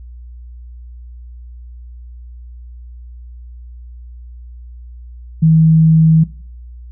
sine tone, 160 Hz, D#3, 49 cents sharp, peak -6 dBFS, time 5.42-6.24 s, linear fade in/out 10 ms, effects noise-tail reverb RT60 0.5 s tail -19 dB re dry + added 60 Hz sine -31 dBFS peak until 6.91 s

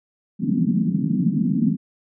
white band-pass noise, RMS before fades -20 dBFS, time 0.39-1.77 s, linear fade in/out 50 ms, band 160 to 250 Hz, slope 48 dB/octave, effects none

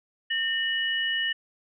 sine tone pair together, 1820 / 2933 Hz, A#6 / F#7, -42 / -16 cents, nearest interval minor sixth, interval 826 cents, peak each -27 dBFS, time 0.3-1.33 s, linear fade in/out 10 ms, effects none

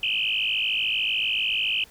sine tone with frequency modulation, 2794 Hz, F7, in tune, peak -22 dBFS, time 0.03-1.84 s, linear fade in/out 2 ms, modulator 53.6 Hz, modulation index 5.8, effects pink hiss -52 dBFS RMS until 1.9 s

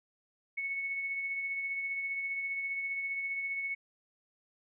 sine tone with tremolo, 2209 Hz, C#7, 7 cents flat, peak -31 dBFS, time 0.57-3.75 s, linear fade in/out 10 ms, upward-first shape triangle, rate 15 Hz, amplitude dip 40%, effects none

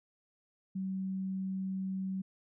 sine tone, 190.2 Hz, F#3, 48 cents sharp, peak -33 dBFS, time 0.75-2.22 s, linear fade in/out 10 ms, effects none

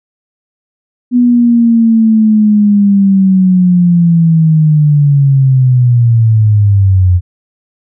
sine linear sweep, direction down, 246.9 to 87.8 Hz, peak -4 dBFS, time 1.11-7.21 s, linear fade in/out 50 ms, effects none

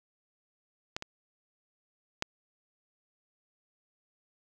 clicks, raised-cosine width 0.2 ms, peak -16 / -21 / -12 dBFS, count 3, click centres 0.965 / 1.024 / 2.224 s, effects none

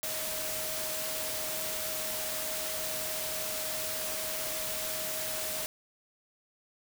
sine tone in noise, 629 Hz, D#5, 19 cents sharp, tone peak -41 dBFS, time 0.03-5.66 s, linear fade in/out 0 ms, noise white, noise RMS -35 dBFS, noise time 0.03-5.66 s, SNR -9 dB, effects none

